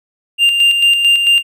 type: tone with tremolo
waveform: triangle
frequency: 2794 Hz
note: F7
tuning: in tune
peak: -5 dBFS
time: 0.38-1.43 s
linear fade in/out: 50 ms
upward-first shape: square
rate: 4.5 Hz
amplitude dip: 45%
effects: none